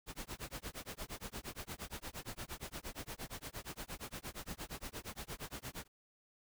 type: noise with tremolo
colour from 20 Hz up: pink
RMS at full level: -43 dBFS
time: 0.06-5.88 s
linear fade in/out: 50 ms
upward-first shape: sine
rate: 8.6 Hz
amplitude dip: 100%
effects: none